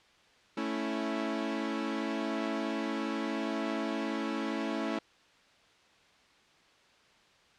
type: chord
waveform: sawtooth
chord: A major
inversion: none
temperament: equal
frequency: 220 / 277.2 / 329.6 Hz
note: A3 / C#4 / E4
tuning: 0 / 0 / 0 cents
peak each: -32 dBFS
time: 0.57-4.99 s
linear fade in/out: 5 ms
effects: white hiss -62 dBFS RMS until 7.58 s + low-pass 4000 Hz 12 dB/octave